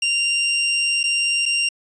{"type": "tone with dropouts", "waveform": "sawtooth", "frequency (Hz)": 2779, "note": "F7", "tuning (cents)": -9, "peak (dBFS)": -14, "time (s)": [0.02, 1.69], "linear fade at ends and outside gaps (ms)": 5, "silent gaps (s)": [[1.032, 1.038], [1.456, 1.46]], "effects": ["resampled to 22050 Hz"]}